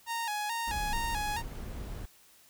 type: tone with vibrato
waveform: sawtooth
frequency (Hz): 880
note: A5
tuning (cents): 0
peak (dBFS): -28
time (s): 0.06-1.43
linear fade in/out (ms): 50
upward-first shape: square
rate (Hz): 2.3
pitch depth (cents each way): 87
type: noise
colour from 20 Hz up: brown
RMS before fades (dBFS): -38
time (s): 0.67-2.06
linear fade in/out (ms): 10
effects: white hiss -60 dBFS RMS until 2.49 s